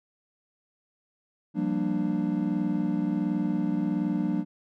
triangle chord, G minor seventh, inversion third, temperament equal with one note detuned, 174.61 / 196 / 233.1 / 297.2 Hz, F3 / G3 / Bb3 / D4, 0 / 0 / 0 / +21 cents, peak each -29 / -28 / -29 / -27 dBFS, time 1.54-4.45 s, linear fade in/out 50 ms, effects none

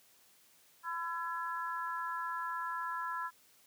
harmonic tone, 336.3 Hz, E4, 35 cents sharp, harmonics 3 / 4 / 5, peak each -38 / -40 / -42 dBFS, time 0.83-3.31 s, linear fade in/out 50 ms, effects white hiss -65 dBFS RMS until 3.66 s + high-pass 80 Hz 12 dB/octave

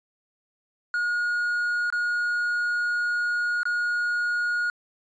triangle tone with dropouts, 1440 Hz, F#6, 47 cents flat, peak -21 dBFS, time 0.94-4.7 s, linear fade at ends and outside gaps 1 ms, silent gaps 1.902-1.925 / 3.632-3.654 s, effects resampled to 16000 Hz

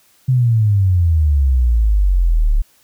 sine exponential sweep, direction down, 131.9 to 34.75 Hz, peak -10 dBFS, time 0.28-2.62 s, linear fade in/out 10 ms, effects white hiss -54 dBFS RMS until 2.83 s

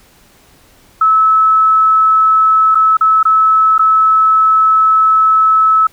sine tone with dropouts, 1300 Hz, E6, 24 cents flat, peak -6 dBFS, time 1.01-5.87 s, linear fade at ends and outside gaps 5 ms, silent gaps 2.748-2.753 / 2.97-3.009 / 3.23-3.252 / 3.781-3.792 s, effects pink hiss -47 dBFS RMS until 5.92 s

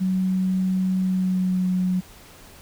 sine tone with pitch glide, 186.8 to 183.38 Hz, F#3 to F#3, +17 to -15 cents, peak -19 dBFS, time 0-2.01 s, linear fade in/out 20 ms, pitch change -32 cents, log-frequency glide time 0.98-1.71 s, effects pink hiss -47 dBFS RMS until 2.61 s

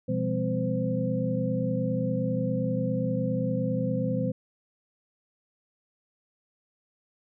sine tone cluster, 123 / 170.2 / 200.2 / 255.2 / 514 Hz, B2 / F3 / G3 / C4 / C5, -7 / -44 / +37 / -43 / -31 cents, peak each -31 / -31 / -31 / -32 / -31 dBFS, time 0.08-4.32 s, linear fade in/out 10 ms, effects none

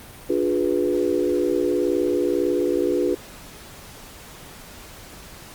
sine chord, D diminished seventh, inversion none, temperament equal with one note detuned, 293.7 / 355.7 / 415.3 / 493.9 Hz, D4 / F4 / Ab4 / Cb5, 0 / +32 / 0 / 0 cents, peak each -25 / -22 / -25 / -25 dBFS, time 0.29-3.15 s, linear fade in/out 10 ms, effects pink hiss -42 dBFS RMS until 5.54 s + Opus 32 kbps

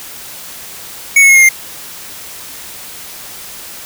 square tone with pitch steps, 2224 / 2195 / 2166 / 2137 / 2109 Hz, C#7 / C#7 / C#7 / C7 / C7, +5 / -18 / -41 / +36 / +13 cents, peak -4 dBFS, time 1.16-1.49 s, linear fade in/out 5 ms, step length 66 ms, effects white hiss -30 dBFS RMS until 3.85 s

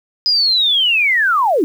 sine linear sweep, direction down, 5020 to 270 Hz, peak -11 dBFS, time 0.26-1.64 s, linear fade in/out 0 ms, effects 7-bit

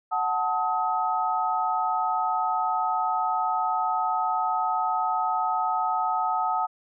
sine chord, D# diminished, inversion first, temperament equal with one note detuned, 740 / 880 / 1267.7 Hz, F#5 / A5 / D#6, 0 / 0 / +32 cents, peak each -27 dBFS, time 0.11-6.67 s, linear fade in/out 20 ms, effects none

